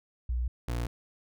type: tone pair in turn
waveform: sine / 30% pulse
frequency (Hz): 60.6 / 59.11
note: B1 / A#1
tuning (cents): -32 / +25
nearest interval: unison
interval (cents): 43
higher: first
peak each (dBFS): -27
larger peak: neither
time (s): 0.29-0.48 / 0.68-0.87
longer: neither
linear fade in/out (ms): 5
effects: none